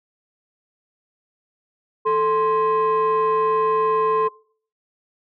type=tone pair together; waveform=sine; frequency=438.6 / 1046.5 Hz; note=A4 / C6; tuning=-6 / 0 cents; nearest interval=octave + minor third; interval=1506 cents; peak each=-17 dBFS; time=2.05-4.29 s; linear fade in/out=20 ms; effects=noise-tail reverb RT60 0.5 s tail -23 dB re dry + tanh soft clip ceiling -13 dBFS